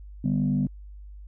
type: chord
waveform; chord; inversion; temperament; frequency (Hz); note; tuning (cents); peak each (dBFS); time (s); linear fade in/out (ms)
sine; G major; second; equal; 146.83 / 196 / 246.9; D3 / G3 / B3; 0 / 0 / 0; -25; 0.24-0.67; 5
effects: tanh soft clip ceiling -15 dBFS + added 50 Hz sine -40 dBFS peak until 1.27 s